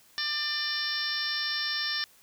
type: harmonic tone with a mistuned harmonic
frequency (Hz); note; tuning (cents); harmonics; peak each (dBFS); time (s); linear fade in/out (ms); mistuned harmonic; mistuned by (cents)
596; D5; +25; 2 / 3 / 4 / 5 / 6 / 7 / 8 / 9; -42 / -33 / -44 / -40 / -36 / -38 / -37 / -33; 0.18-2.04; 0; 9; +22
effects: white hiss -59 dBFS RMS until 2.22 s